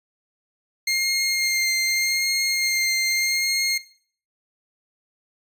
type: tone with vibrato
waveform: 20% pulse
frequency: 2119 Hz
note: C7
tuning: 21 cents sharp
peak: -15 dBFS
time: 0.87-3.78 s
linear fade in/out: 5 ms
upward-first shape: sine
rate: 0.83 Hz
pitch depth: 16 cents each way
effects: noise-tail reverb RT60 0.5 s tail -17 dB re dry + resampled to 32000 Hz